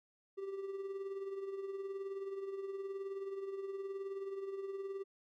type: tone with tremolo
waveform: triangle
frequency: 391.1 Hz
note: G4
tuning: 4 cents flat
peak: -35 dBFS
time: 0.37-5.04 s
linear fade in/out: 20 ms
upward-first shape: triangle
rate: 19 Hz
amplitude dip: 60%
effects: none